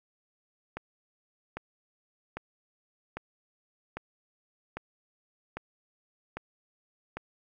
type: click train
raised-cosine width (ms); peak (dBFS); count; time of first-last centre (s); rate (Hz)
0.5; -21; 9; 0.77-7.17; 1.25
effects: none